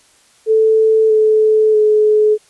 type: tone with pitch steps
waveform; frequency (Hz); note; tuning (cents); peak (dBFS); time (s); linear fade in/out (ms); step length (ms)
sine; 440 / 433.2 / 426.5; A4 / A4 / G#4; 0 / -27 / +46; -8; 0.46-2.38; 50; 640
effects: white hiss -51 dBFS RMS until 2.49 s + resampled to 24000 Hz